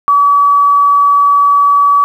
sine tone, 1142 Hz, D6, 49 cents flat, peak -5 dBFS, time 0.08-2.04 s, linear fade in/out 0 ms, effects 7-bit

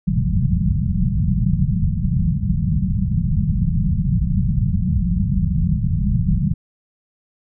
white low-pass noise, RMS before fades -18 dBFS, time 0.07-6.54 s, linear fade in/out 10 ms, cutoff 200 Hz, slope 96 dB/octave, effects none

